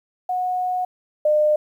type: tone pair in turn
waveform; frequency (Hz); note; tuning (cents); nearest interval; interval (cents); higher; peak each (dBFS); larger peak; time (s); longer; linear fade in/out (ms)
sine; 731 / 604.6; F#5 / D#5; -21 / -50; minor third; 329; first; -20 / -14; second; 0.29-0.85 / 1.25-1.56; first; 5
effects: 9-bit